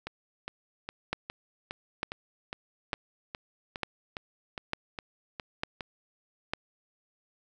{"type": "two click trains", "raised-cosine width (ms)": 0.3, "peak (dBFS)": [-20, -13], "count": [15, 7], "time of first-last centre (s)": [[0.07, 5.808], [1.13, 6.535]], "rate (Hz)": [2.44, 1.11], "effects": []}